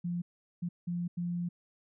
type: tone bursts at uneven times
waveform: sine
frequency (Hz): 174.2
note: F3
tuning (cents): -4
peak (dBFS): -31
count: 4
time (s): 0.04-0.22 / 0.62-0.69 / 0.87-1.08 / 1.17-1.49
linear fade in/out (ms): 10
effects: none